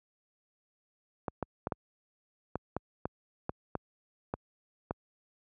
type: clicks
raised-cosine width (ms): 1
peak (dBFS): -18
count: 11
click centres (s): 1.282 / 1.427 / 1.671 / 1.722 / 2.556 / 2.766 / 3.055 / 3.494 / 3.753 / 4.339 / 4.909
effects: high-pass 60 Hz 12 dB/octave